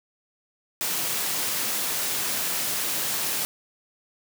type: high-pass noise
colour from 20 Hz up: white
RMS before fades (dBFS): -27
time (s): 0.81-3.45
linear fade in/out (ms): 0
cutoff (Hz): 110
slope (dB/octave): 48
effects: none